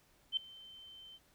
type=tone with ADSR envelope; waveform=sine; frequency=3094 Hz; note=G7; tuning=23 cents flat; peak=-28 dBFS; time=0.32-1.19 s; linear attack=49 ms; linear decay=4 ms; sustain=-23 dB; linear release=39 ms; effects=pink hiss -69 dBFS RMS until 1.34 s